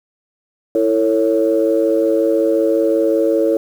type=chord; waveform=sine; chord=A major; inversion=second; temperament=equal with one note detuned; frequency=329.6 / 449 / 554.4 Hz; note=E4 / A4 / C#5; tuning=0 / +35 / 0 cents; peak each=-16 dBFS; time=0.75-3.57 s; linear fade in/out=2 ms; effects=tanh soft clip ceiling -3 dBFS + 7-bit